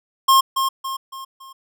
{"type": "tone with echo", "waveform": "square", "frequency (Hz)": 1070, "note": "C6", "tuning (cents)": 38, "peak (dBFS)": -11, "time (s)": [0.28, 0.41], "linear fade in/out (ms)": 10, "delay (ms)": 280, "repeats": 4, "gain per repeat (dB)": -7, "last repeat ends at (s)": 1.53, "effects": []}